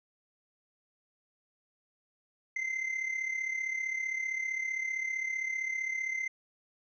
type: tone with amplitude modulation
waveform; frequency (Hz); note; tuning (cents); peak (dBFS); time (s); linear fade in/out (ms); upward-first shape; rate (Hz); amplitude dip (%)
triangle; 2075; C7; -15; -27; 2.56-6.28; 5; sine; 35.4; 65
effects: resampled to 16000 Hz